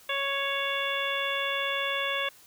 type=harmonic tone with a mistuned harmonic; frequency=554.4 Hz; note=C#5; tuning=in tune; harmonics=1 / 2 / 3 / 4 / 5 / 6; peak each=-34 / -34 / -34 / -34 / -34 / -34 dBFS; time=0.09-2.29 s; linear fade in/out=5 ms; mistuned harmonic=6; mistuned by=+59 cents; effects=white hiss -55 dBFS RMS until 2.46 s